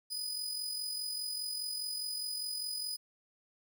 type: tone with amplitude modulation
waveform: sawtooth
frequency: 4978 Hz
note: D#8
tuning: in tune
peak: -31 dBFS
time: 0.1-2.97 s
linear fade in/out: 20 ms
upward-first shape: sine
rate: 44.9 Hz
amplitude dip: 45%
effects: 12-bit